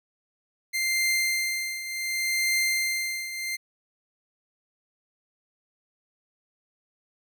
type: tone with tremolo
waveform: sawtooth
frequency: 2093 Hz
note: C7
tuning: in tune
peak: -18 dBFS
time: 0.73-3.57 s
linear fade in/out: 20 ms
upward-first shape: triangle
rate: 0.68 Hz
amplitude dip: 75%
effects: none